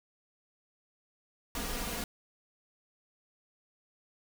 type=noise with comb filter; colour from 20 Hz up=pink; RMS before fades=-36 dBFS; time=1.55-2.04 s; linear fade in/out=2 ms; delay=4.2 ms; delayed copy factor=+0.9; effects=none